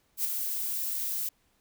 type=noise with ADSR envelope; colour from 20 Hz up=violet; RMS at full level=-26 dBFS; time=0.17-1.29 s; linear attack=78 ms; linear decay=5 ms; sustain=-6 dB; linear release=6 ms; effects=pink hiss -70 dBFS RMS until 1.6 s